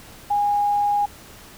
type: tone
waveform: sine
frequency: 820 Hz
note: G#5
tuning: 22 cents flat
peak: -17 dBFS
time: 0.3-1.06 s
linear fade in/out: 10 ms
effects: pink hiss -44 dBFS RMS until 1.57 s